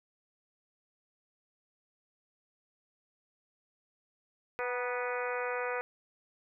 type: harmonic tone with a mistuned harmonic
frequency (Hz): 246.9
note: B3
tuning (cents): 0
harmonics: 2 / 3 / 4 / 5 / 6 / 7 / 8 / 9 / 10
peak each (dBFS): -35 / -42 / -41 / -41 / -40 / -46 / -43 / -47 / -45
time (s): 4.59-5.81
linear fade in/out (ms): 0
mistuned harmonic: 4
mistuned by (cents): -33
effects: none